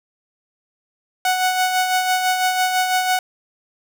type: tone with tremolo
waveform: sawtooth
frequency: 740 Hz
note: F#5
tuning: in tune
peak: -11 dBFS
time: 1.25-3.19 s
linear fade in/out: 2 ms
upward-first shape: sine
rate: 6 Hz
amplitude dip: 45%
effects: none